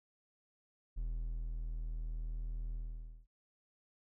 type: tone with ADSR envelope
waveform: triangle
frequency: 40.19 Hz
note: E1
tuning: 43 cents flat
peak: -33 dBFS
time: 0.96-3.27 s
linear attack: 20 ms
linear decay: 510 ms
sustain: -2 dB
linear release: 530 ms
effects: none